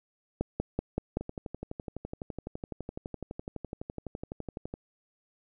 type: two click trains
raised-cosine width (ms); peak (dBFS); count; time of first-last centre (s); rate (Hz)
2; -23 / -15; 43 / 5; 1.21-4.739 / 0.41-1.17; 11.9 / 5.26
effects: none